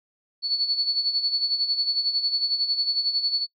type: tone with tremolo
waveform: sine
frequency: 4435 Hz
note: C#8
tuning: in tune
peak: -18 dBFS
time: 0.42-3.47 s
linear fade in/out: 50 ms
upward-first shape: sine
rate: 11 Hz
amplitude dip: 65%
effects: noise-tail reverb RT60 0.1 s tail -26 dB re dry + MP3 96 kbps